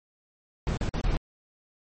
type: noise with dropouts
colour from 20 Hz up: brown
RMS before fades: -26 dBFS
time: 0.67-1.17 s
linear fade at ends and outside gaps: 1 ms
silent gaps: 0.771-0.81 / 0.892-0.939 / 1.013-1.039 s
effects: MP3 32 kbps